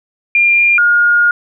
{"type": "tone pair in turn", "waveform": "sine", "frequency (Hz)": [2399, 1426.5], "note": ["D7", "F6"], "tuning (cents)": [36, 36], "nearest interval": "major sixth", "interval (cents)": 900, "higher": "first", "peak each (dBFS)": -7, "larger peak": "neither", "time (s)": [[0.35, 0.78], [0.78, 1.31]], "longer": "second", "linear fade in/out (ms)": 2, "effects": []}